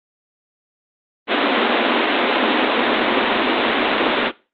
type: band-pass noise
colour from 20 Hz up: pink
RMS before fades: -17 dBFS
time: 1.27-4.32 s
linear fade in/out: 50 ms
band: 220 to 3800 Hz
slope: 96 dB/octave
effects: noise-tail reverb RT60 0.3 s tail -19 dB re dry + Opus 32 kbps